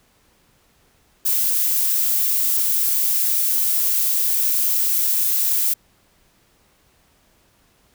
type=noise; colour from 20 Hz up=violet; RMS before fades=-19 dBFS; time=1.25-5.74 s; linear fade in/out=10 ms; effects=pink hiss -59 dBFS RMS until 7.94 s